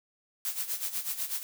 blue noise with tremolo, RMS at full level -31 dBFS, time 0.45-1.43 s, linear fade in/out 0 ms, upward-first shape sine, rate 8.1 Hz, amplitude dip 75%, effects none

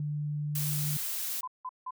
sine tone, 148.2 Hz, D3, 16 cents sharp, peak -30 dBFS, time 0-0.97 s, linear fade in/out 2 ms
blue noise, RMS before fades -34 dBFS, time 0.55-1.41 s, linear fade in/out 5 ms
sine tone bursts, 1015 Hz, B5, 47 cents sharp, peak -34 dBFS, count 3, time 1.43-1.908 s, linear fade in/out 5 ms, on 46 ms, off 170 ms
effects none

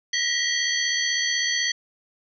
sine tone cluster, 1891 / 1967 / 3236 / 4467 / 5990 Hz, A#6 / B6 / G#7 / C#8 / F#8, +24 / -7 / -46 / +12 / +20 cents, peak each -28 dBFS, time 0.13-1.72 s, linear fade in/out 5 ms, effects none

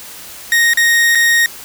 40% pulse tone with dropouts, 1864.7 Hz, A#6, in tune, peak -8 dBFS, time 0.52-1.46 s, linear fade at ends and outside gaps 1 ms, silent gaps 0.735-0.773 / 1.15-1.154 s, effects white hiss -33 dBFS RMS until 1.64 s

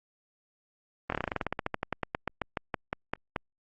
slowing click train, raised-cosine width 0.5 ms, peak -14 dBFS, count 26, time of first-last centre 1.1-3.362 s, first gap 23 ms, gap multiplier 1.1, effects Opus 24 kbps

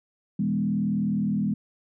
sine tone with frequency modulation, 203.9 Hz, G#3, 32 cents flat, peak -22 dBFS, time 0.39-1.54 s, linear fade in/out 5 ms, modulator 39.6 Hz, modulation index 1.1, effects none

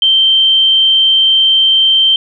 sine tone, 3129 Hz, G7, 4 cents flat, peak -6 dBFS, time 0.02-2.16 s, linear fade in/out 2 ms, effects none

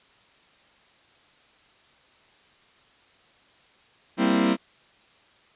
40% pulse chord, C dominant seventh, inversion second, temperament equal, 196 / 233.1 / 261.6 / 329.6 Hz, G3 / Bb3 / C4 / E4, 0 / 0 / 0 / 0 cents, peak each -24 dBFS, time 4.17-4.57 s, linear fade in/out 50 ms, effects white hiss -58 dBFS RMS until 5.55 s + resampled to 8000 Hz

